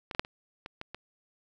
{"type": "clicks", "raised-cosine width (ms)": 0.3, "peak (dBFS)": [-21, -20, -7, -29, -24, -22, -23], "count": 7, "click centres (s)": [0.112, 0.149, 0.195, 0.249, 0.661, 0.814, 0.946], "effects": []}